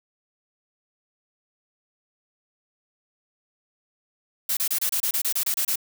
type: noise bursts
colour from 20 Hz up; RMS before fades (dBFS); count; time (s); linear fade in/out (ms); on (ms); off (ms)
blue; -24; 12; 4.49-5.758; 5; 80; 28
effects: none